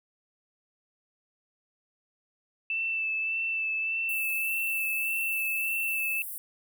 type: tone with vibrato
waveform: sine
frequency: 2649 Hz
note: E7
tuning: 8 cents sharp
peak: -27 dBFS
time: 2.7-6.22 s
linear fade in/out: 2 ms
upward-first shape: sine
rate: 1.7 Hz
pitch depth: 20 cents each way
type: high-pass noise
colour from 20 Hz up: pink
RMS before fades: -38 dBFS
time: 4.09-6.38 s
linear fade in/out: 0 ms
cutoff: 9800 Hz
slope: 48 dB/octave
effects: none